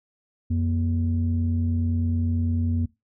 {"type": "tone pair together", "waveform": "sine", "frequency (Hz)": [89, 237.6], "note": ["F2", "A#3"], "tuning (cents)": [33, 33], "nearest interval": "octave + perfect fourth", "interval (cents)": 1700, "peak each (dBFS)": [-21, -26], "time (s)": [0.5, 2.86], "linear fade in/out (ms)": 10, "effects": ["noise-tail reverb RT60 0.2 s tail -20 dB re dry", "tanh soft clip ceiling -14 dBFS"]}